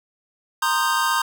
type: chord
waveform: square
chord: C minor seventh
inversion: third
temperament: equal with one note detuned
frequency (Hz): 932.3 / 1046.5 / 1231.6 / 1568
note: Bb5 / C6 / Eb6 / G6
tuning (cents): 0 / 0 / -18 / 0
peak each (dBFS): -25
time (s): 0.62-1.22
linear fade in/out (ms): 5
effects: none